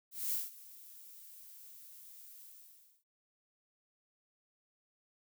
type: noise with ADSR envelope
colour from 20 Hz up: violet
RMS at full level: -34 dBFS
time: 0.11-3.04 s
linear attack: 210 ms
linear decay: 180 ms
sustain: -20 dB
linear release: 610 ms
effects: none